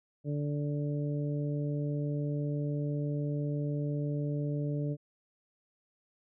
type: harmonic tone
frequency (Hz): 146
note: D3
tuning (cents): -10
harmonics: 1 / 2 / 3 / 4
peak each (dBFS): -31 / -37 / -41 / -43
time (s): 0.24-4.97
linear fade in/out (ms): 50
effects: none